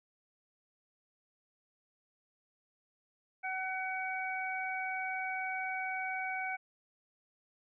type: harmonic tone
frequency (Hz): 753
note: F#5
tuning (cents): +30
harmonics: 1 / 2 / 3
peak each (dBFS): -38 / -40 / -38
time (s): 3.43-6.57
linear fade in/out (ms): 20
effects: none